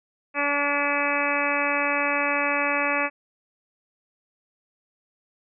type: harmonic tone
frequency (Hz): 287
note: D4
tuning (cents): -40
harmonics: 1 / 2 / 3 / 4 / 5 / 6 / 7 / 8 / 9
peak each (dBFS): -32 / -29 / -31 / -29 / -32 / -30 / -31 / -29 / -29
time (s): 0.34-3.1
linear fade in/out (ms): 50
effects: none